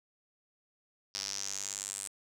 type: tone with band-pass filter sweep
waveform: square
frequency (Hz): 49.35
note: G1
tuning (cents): +12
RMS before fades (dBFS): -39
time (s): 1.14-2.08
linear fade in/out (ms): 10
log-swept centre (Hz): 5200 to 8500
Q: 5.1
effects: none